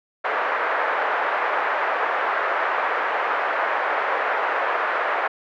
white band-pass noise, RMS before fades -23 dBFS, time 0.24-5.28 s, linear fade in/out 10 ms, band 480 to 1700 Hz, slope 24 dB/octave, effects none

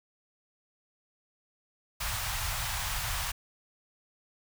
pink band-stop noise, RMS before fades -33 dBFS, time 2-3.32 s, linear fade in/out 10 ms, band 120 to 780 Hz, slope 24 dB/octave, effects none

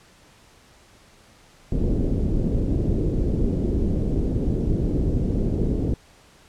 pink low-pass noise, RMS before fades -22 dBFS, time 1.72-5.94 s, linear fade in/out 2 ms, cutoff 410 Hz, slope 24 dB/octave, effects pink hiss -53 dBFS RMS until 6.48 s + low-pass 9000 Hz 12 dB/octave

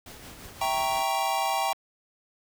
pink noise with tremolo, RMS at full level -43 dBFS, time 0.06-1.02 s, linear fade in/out 2 ms, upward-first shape triangle, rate 5.8 Hz, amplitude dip 45%
square chord, E diminished seventh, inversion none, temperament equal, 659.3 / 784 / 932.3 / 1108.7 Hz, E5 / G5 / Bb5 / Db6, 0 / 0 / 0 / 0 cents, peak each -34 / -28 / -31 / -34 dBFS, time 0.61-1.73 s, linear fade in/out 5 ms
click train, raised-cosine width 0.3 ms, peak -32 dBFS, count 24, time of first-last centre 0.84-1.731 s, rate 25.8 Hz
effects none

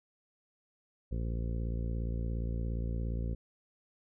harmonic tone, 57.2 Hz, A#1, 32 cents flat, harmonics 1 / 2 / 3 / 4 / 5 / 6 / 7 / 8 / 9, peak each -33 / -38 / -43 / -45 / -51 / -52 / -52 / -53 / -52 dBFS, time 1.11-3.35 s, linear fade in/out 10 ms, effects none

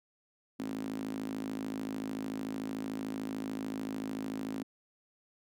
sawtooth tone with high-pass filter, 53.5 Hz, A1, 48 cents flat, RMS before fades -38 dBFS, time 0.59-4.63 s, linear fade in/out 5 ms, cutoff 250 Hz, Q 6.7, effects none

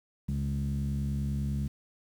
sawtooth tone with low-pass filter, 70 Hz, C#2, 18 cents sharp, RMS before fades -31 dBFS, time 0.28-1.68 s, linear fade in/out 10 ms, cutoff 180 Hz, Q 9, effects 9-bit

